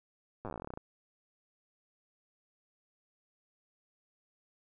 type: slowing click train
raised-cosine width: 1 ms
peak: -27 dBFS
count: 18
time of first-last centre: 0.45-0.774 s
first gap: 8 ms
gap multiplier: 1.1
effects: none